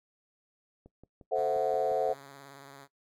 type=click train; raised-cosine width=2 ms; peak=-38 dBFS; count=8; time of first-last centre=0.86-2.092 s; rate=5.68 Hz
type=chord; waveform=sine; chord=F# half-diminished seventh; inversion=first; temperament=equal; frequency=440 / 523.3 / 659.3 / 740 Hz; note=A4 / C5 / E5 / F#5; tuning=0 / 0 / 0 / 0 cents; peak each=-31 dBFS; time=1.31-2.14 s; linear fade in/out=20 ms
type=tone with vibrato; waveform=5% pulse; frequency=138.8 Hz; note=C#3; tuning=3 cents sharp; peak=-37 dBFS; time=1.34-2.88 s; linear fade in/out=50 ms; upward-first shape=sine; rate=18 Hz; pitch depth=38 cents each way
effects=noise-tail reverb RT60 0.1 s tail -19 dB re dry